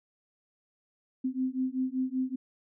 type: beating tone pair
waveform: sine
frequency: 256.3 / 261.5 Hz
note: C4 / C4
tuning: -36 / -1 cents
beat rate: 5.2 Hz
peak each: -31 dBFS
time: 1.24-2.36 s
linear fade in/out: 10 ms
effects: none